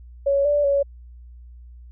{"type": "tone with pitch steps", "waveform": "sine", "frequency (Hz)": [558, 583, 561], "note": ["C#5", "D5", "C#5"], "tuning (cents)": [11, -13, 21], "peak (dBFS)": -16, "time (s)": [0.26, 0.83], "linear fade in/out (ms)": 10, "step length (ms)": 190, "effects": ["added 60 Hz sine -40 dBFS peak until 1.91 s"]}